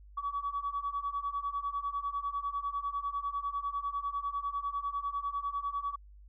sine beating tone pair, 1131 / 1141 Hz, C#6 / C#6, +34 / +50 cents, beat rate 10 Hz, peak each -36 / -34 dBFS, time 0.17-5.96 s, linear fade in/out 10 ms, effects tanh soft clip ceiling -25 dBFS + added 50 Hz sine -51 dBFS peak until 6.28 s

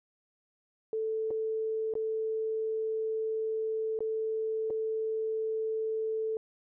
sine tone with dropouts, 440.6 Hz, A4, 2 cents sharp, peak -29 dBFS, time 0.93-6.37 s, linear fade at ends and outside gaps 1 ms, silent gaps 1.306-1.31 / 1.938-1.953 / 3.99-4.005 / 4.701-4.705 s, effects none

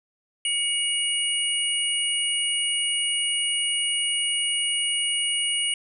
sine tone cluster, 2250 / 2880 / 9050 Hz, C#7 / F#7 / C#9, +25 / -47 / +35 cents, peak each -30 / -24 / -28 dBFS, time 0.45-5.74 s, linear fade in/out 2 ms, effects none

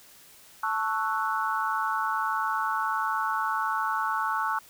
sine chord, F# minor seventh, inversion first, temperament equal, 880 / 1108.7 / 1318.5 / 1480 Hz, A5 / C#6 / E6 / F#6, 0 / 0 / 0 / 0 cents, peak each -30 / -30 / -31 / -32 dBFS, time 0.63-4.59 s, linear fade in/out 5 ms, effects white hiss -53 dBFS RMS until 4.69 s

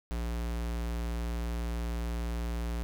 square tone, 58.27 Hz, A#1, in tune, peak -32 dBFS, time 0.11-2.83 s, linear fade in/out 0 ms, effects none

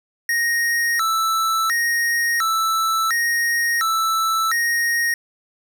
square tone with vibrato, 1570 Hz, G6, 2 cents sharp, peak -18 dBFS, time 0.29-5.14 s, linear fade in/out 2 ms, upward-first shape square, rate 0.71 Hz, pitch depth 300 cents each way, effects none

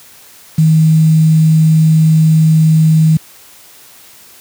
sine tone with quantisation, 158.4 Hz, D#3, 31 cents sharp, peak -5 dBFS, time 0.58-3.17 s, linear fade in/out 5 ms, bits 5, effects white hiss -40 dBFS RMS until 4.4 s + high-pass 60 Hz 12 dB/octave

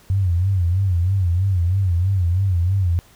sine tone with vibrato, 91.7 Hz, F#2, 15 cents flat, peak -15 dBFS, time 0.1-2.99 s, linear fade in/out 0 ms, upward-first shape sine, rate 3.1 Hz, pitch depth 130 cents each way, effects pink hiss -51 dBFS RMS until 3.15 s

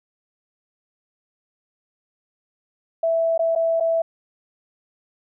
sine tone with dropouts, 659.3 Hz, E5, in tune, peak -17 dBFS, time 3.03-4.02 s, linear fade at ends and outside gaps 5 ms, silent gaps 3.378-3.392 / 3.552-3.559 / 3.8-3.806 s, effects none

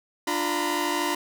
sawtooth tone cluster, 296.3 / 349.8 / 933 / 1005 Hz, D4 / F4 / A#5 / B5, +15 / +3 / +1 / +30 cents, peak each -26 dBFS, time 0.27-1.15 s, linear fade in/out 5 ms, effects none

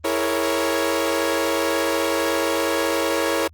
sawtooth chord, A# half-diminished seventh, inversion second, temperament equal, 329.6 / 415.3 / 466.2 / 554.4 Hz, E4 / G#4 / A#4 / C#5, 0 / 0 / 0 / 0 cents, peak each -21 / -25 / -21 / -20 dBFS, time 0.04-3.48 s, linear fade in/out 10 ms, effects added 80 Hz sine -46 dBFS peak until 3.53 s + Opus 24 kbps

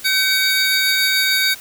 square tone cluster, 1534 / 2253 / 3753 / 4595 Hz, G6 / C#7 / A#7 / D8, -38 / +28 / +11 / -39 cents, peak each -21 dBFS, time 0.04-1.55 s, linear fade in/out 20 ms, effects white hiss -38 dBFS RMS until 1.6 s

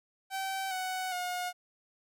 sawtooth tone with pitch steps, 771 / 744.7 / 719.4 Hz, G5 / F#5 / F#5, -29 / +11 / -49 cents, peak -29 dBFS, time 0.3-1.53 s, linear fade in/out 50 ms, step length 410 ms, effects none

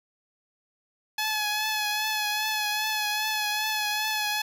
10% pulse tone with vibrato, 851 Hz, G#5, 42 cents sharp, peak -17 dBFS, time 1.18-4.42 s, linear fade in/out 5 ms, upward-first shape triangle, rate 2.5 Hz, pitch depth 37 cents each way, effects none

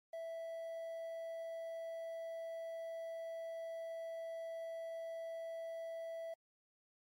triangle tone with quantisation, 659.3 Hz, E5, in tune, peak -40 dBFS, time 0.13-6.34 s, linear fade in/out 5 ms, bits 11, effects MP3 64 kbps

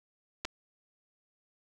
clicks, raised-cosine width 0.2 ms, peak -18 / -18 dBFS, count 2, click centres 0.449 / 0.452 s, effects none

